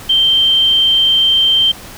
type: tone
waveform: sine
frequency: 3136 Hz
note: G7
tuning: in tune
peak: -8 dBFS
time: 0.09-1.72 s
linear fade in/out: 10 ms
effects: pink hiss -33 dBFS RMS until 1.97 s